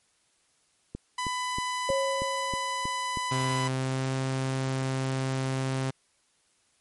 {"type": "click train", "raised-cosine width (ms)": 3, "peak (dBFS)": -22, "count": 8, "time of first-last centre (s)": [0.95, 3.172], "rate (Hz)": 3.15}
{"type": "tone", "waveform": "sawtooth", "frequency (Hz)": 999, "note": "B5", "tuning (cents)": 20, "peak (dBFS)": -25, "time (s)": [1.18, 3.68], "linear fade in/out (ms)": 5}
{"type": "tone with exponential decay", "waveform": "sine", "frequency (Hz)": 544, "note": "C#5", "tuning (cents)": -33, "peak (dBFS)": -23, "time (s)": [1.89, 3.64], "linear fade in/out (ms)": 1, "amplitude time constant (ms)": 380}
{"type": "tone with pitch glide", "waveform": "sawtooth", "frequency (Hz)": [130.81, 132.41], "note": ["C3", "C3"], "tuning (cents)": [0, 21], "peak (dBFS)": -23, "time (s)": [3.31, 5.91], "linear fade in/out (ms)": 10, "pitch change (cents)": 21, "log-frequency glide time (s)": [3.65, 4.14]}
{"effects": ["white hiss -68 dBFS RMS until 6.8 s", "MP3 48 kbps"]}